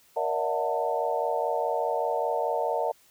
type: tone cluster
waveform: sine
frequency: 470.3 / 575 / 640 / 724 / 893 Hz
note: A#4 / D5 / D#5 / F#5 / A5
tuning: +15 / -37 / +49 / -38 / +25 cents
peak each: -31 dBFS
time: 0.16-2.92 s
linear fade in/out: 10 ms
effects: white hiss -60 dBFS RMS until 3.1 s